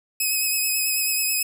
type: tone with vibrato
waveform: 5% pulse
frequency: 2544 Hz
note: D#7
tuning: 38 cents sharp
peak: -12 dBFS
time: 0.2-1.43 s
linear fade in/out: 5 ms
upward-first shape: sine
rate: 9.2 Hz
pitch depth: 26 cents each way
effects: none